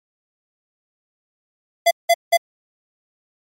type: tone bursts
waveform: square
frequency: 680 Hz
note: F5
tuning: 46 cents flat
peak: -11 dBFS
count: 3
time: 1.86-2.373 s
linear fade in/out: 10 ms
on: 51 ms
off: 180 ms
effects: MP3 64 kbps